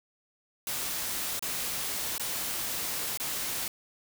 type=noise with dropouts; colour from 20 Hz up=white; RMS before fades=-33 dBFS; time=0.67-3.68 s; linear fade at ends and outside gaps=2 ms; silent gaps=1.394-1.424 / 2.181-2.196 / 3.174-3.199 s; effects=none